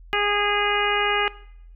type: harmonic tone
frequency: 411.2 Hz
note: G#4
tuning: 17 cents flat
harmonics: 1 / 2 / 3 / 4 / 5 / 6 / 7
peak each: -27 / -27 / -27 / -27 / -27 / -27 / -27 dBFS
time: 0.13-1.28 s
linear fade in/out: 0 ms
effects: noise-tail reverb RT60 0.7 s tail -19 dB re dry + added 42 Hz sine -42 dBFS peak until 1.75 s